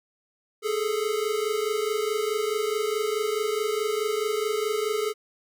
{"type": "tone pair together", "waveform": "square", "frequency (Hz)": [415.7, 440.4], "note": ["G#4", "A4"], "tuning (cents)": [2, 2], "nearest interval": "minor second", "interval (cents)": 100, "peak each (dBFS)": [-28, -28], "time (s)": [0.62, 5.14], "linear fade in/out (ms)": 50, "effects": []}